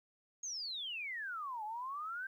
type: exponential two-way sweep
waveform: sine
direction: down then up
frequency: 6645 to 830.6 to 1587 Hz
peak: -39 dBFS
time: 0.43-2.27 s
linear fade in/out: 5 ms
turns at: 1.64 s
effects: 12-bit